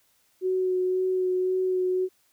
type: tone with vibrato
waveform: sine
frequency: 370 Hz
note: F#4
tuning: in tune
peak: -22 dBFS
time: 0.41-2.09 s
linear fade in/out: 50 ms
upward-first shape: sine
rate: 1.9 Hz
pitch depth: 14 cents each way
effects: white hiss -66 dBFS RMS until 2.32 s